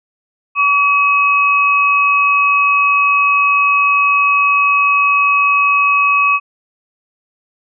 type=tone pair together; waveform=sine; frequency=1138.1 / 2555 Hz; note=C#6 / D#7; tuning=+45 / +45 cents; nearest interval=octave + major second; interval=1400 cents; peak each=-12 dBFS; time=0.55-6.4 s; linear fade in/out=50 ms; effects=none